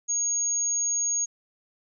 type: tone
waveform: sine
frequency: 6600 Hz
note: G#8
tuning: 12 cents flat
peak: -23 dBFS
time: 0.08-1.26 s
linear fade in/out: 20 ms
effects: none